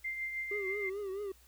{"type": "tone with tremolo", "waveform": "sine", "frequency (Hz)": 2093, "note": "C7", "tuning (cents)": 0, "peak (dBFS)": -33, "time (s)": [0.04, 0.9], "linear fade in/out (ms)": 10, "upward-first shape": "triangle", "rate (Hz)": 6.4, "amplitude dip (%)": 50}
{"type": "tone with vibrato", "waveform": "triangle", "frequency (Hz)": 395.8, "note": "G4", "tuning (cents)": 17, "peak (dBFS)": -34, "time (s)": [0.51, 1.32], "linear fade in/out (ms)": 5, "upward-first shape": "triangle", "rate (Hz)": 4.6, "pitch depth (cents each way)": 110}
{"effects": ["added 60 Hz sine -62 dBFS peak until 1.47 s", "white hiss -64 dBFS RMS until 1.47 s"]}